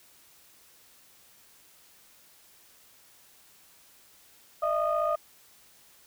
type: tone cluster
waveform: sine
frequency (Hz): 608 / 663 / 1228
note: D#5 / E5 / D#6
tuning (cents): -40 / +10 / -23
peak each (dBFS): -28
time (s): 4.62-5.16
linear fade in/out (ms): 10
effects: tanh soft clip ceiling -17 dBFS + white hiss -58 dBFS RMS until 6.06 s